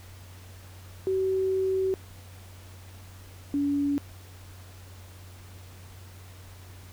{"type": "tone pair in turn", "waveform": "sine", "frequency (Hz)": [380, 284.7], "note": ["F#4", "C#4"], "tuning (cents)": [46, 46], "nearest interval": "perfect fourth", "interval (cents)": 500, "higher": "first", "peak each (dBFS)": -23, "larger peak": "neither", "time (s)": [[1.07, 1.94], [3.54, 3.98]], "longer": "first", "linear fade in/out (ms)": 0, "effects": ["added 92 Hz sine -45 dBFS peak until 6.92 s", "pink hiss -52 dBFS RMS until 6.92 s"]}